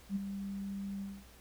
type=tone with ADSR envelope; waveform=sine; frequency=197.4 Hz; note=G3; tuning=12 cents sharp; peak=-29 dBFS; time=0.09-1.25 s; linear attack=67 ms; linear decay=21 ms; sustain=-8 dB; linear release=240 ms; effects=added 60 Hz sine -57 dBFS peak until 1.4 s + pink hiss -59 dBFS RMS until 1.4 s